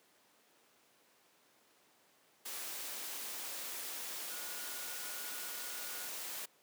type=tone in noise; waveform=sine; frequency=1449 Hz; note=F#6; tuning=37 cents flat; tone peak=-53 dBFS; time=4.3-6.09 s; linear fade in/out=10 ms; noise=white; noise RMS=-43 dBFS; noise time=2.45-6.46 s; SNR=-13 dB; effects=pink hiss -68 dBFS RMS until 6.62 s + high-pass 300 Hz 12 dB/octave